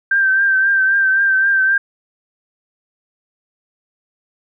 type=tone with vibrato; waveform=sine; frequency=1568 Hz; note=G6; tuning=in tune; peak=-11 dBFS; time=0.11-1.78 s; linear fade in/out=5 ms; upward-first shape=triangle; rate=3.8 Hz; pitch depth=43 cents each way; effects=none